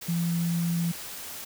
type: tone in noise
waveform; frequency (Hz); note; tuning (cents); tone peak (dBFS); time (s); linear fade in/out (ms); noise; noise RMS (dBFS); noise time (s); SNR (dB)
sine; 169.9; F3; -47; -24; 0.08-0.92; 10; white; -39; 0.01-1.45; +12
effects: none